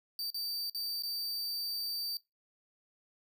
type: tone with dropouts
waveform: 45% pulse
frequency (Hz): 4633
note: D8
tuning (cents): -24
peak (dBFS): -34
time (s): 0.19-2.17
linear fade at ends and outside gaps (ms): 1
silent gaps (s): 0.303-0.344 / 0.698-0.747 / 1.023-1.034
effects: noise-tail reverb RT60 0.2 s tail -20 dB re dry